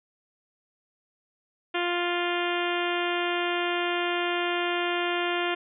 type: harmonic tone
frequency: 350 Hz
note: F4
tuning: 4 cents sharp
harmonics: 1 / 2 / 3 / 4 / 5 / 6 / 7 / 8 / 9 / 10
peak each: -29 / -32 / -35 / -34 / -35 / -37 / -36 / -36 / -38 / -43 dBFS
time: 1.74-5.55 s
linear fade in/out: 10 ms
effects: none